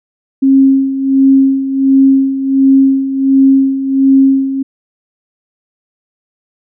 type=tone with tremolo; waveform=sine; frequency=269.6 Hz; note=C#4; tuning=48 cents flat; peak=-3 dBFS; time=0.42-4.63 s; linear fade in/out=10 ms; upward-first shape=sine; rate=1.4 Hz; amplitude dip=70%; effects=none